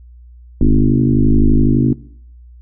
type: tone with frequency modulation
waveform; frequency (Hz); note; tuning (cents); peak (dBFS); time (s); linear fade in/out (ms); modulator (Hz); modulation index
sine; 130.1; C3; -9; -8; 0.61-1.93; 2; 51.8; 3.6
effects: noise-tail reverb RT60 0.6 s tail -19 dB re dry + added 60 Hz sine -37 dBFS peak until 2.61 s